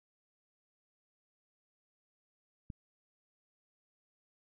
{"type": "click", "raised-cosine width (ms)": 5, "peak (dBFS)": -30, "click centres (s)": 2.702, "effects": []}